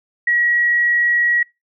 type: tone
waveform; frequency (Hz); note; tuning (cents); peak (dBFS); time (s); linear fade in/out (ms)
sine; 1913; A#6; +44; -13; 0.27-1.43; 5
effects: noise-tail reverb RT60 0.2 s tail -23 dB re dry